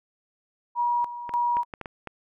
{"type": "tone with tremolo", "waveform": "sine", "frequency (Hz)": 959, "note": "A#5", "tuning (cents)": 49, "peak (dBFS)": -21, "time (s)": [0.75, 1.65], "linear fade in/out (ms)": 50, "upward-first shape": "square", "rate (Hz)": 1.7, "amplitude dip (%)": 75}
{"type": "clicks", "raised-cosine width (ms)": 0.5, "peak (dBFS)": -20, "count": 6, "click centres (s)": [1.293, 1.569, 1.738, 1.813, 1.858, 2.073]}
{"effects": []}